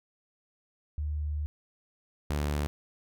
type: tone pair in turn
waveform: sine / sawtooth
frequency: 74.8 / 73.43 Hz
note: D2 / D2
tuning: +32 / 0 cents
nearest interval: unison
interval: 32 cents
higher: first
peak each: -29 / -24 dBFS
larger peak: second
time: 0.98-1.46 / 2.3-2.67 s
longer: first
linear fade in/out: 0 ms
effects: none